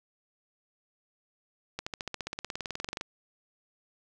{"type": "accelerating click train", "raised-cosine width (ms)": 0.2, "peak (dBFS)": -17, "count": 23, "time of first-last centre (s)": [1.79, 3.011], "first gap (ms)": 75, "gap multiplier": 0.97, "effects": []}